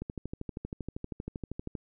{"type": "click train", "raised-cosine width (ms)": 3, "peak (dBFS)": -23, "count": 23, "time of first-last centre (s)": [0.02, 1.752], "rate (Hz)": 12.7, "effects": []}